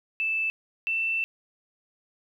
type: tone pair in turn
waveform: sine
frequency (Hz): 2637 / 2671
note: E7 / E7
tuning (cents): 0 / +22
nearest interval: unison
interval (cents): 22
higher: second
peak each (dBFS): -24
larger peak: neither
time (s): 0.2-0.5 / 0.87-1.24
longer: second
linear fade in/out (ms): 0
effects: 10-bit